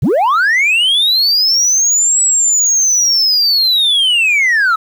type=linear two-way sweep; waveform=sine; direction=up then down; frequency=86.1 to 7850 to 1268 Hz; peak=-6 dBFS; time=0.02-4.76 s; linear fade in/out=10 ms; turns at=2.22 s; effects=tanh soft clip ceiling -8 dBFS + 7-bit